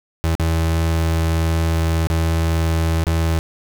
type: tone with dropouts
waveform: 35% pulse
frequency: 81.7 Hz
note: E2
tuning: 15 cents flat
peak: -14 dBFS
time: 0.24-3.39 s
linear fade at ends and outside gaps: 0 ms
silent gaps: 0.352-0.397 / 2.071-2.101 / 3.04-3.068 s
effects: none